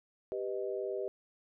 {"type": "chord", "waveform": "sine", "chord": "G augmented", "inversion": "none", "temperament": "equal", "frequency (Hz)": [392, 493.9, 622.3], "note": ["G4", "B4", "D#5"], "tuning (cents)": [0, 0, 0], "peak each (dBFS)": [-36, -39, -40], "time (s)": [0.32, 1.08], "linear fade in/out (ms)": 0, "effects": []}